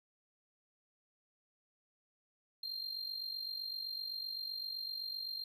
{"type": "tone with amplitude modulation", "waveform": "triangle", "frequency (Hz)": 4186, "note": "C8", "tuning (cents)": 0, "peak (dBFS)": -35, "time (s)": [2.63, 5.44], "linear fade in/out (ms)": 5, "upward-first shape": "sine", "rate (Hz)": 47.8, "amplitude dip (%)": 65, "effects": []}